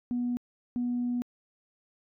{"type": "tone pair in turn", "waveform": "sine", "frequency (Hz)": [243.9, 243.9], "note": ["B3", "B3"], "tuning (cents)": [-21, -21], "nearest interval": "unison", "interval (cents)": 0, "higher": "neither", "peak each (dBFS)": -26, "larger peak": "neither", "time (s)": [[0.11, 0.37], [0.76, 1.22]], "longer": "second", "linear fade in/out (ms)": 0, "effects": ["tanh soft clip ceiling -23 dBFS"]}